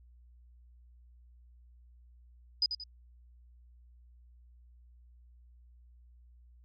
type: tone with echo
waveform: sine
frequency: 4978 Hz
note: D#8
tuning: in tune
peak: -24 dBFS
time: 2.62-2.66 s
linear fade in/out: 2 ms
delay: 89 ms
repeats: 2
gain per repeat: -8 dB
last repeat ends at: 2.838 s
effects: added 60 Hz sine -55 dBFS peak until 6.64 s + MP3 32 kbps